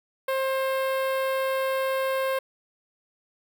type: tone with notch filter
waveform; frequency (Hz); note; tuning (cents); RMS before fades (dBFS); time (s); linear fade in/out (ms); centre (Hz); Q
sawtooth; 531; C5; +25; -26; 0.28-2.39; 5; 6400; 0.55
effects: none